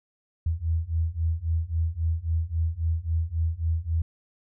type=beating tone pair; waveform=sine; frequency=80.1 / 83.8 Hz; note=E2 / E2; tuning=-49 / +29 cents; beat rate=3.7 Hz; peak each=-27 / -26 dBFS; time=0.46-4.02 s; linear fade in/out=5 ms; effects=none